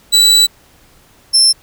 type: tone pair in turn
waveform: 35% pulse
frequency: 3951 / 5335 Hz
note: B7 / E8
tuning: 0 / +20 cents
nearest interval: perfect fourth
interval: 520 cents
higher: second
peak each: -4 dBFS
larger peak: neither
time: 0.12-0.47 / 1.33-1.53 s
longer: first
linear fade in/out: 20 ms
effects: pink hiss -48 dBFS RMS until 1.62 s